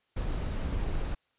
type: noise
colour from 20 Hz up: brown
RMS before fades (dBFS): -31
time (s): 0.16-1.15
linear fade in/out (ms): 10
effects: white hiss -73 dBFS RMS until 1.38 s + resampled to 8000 Hz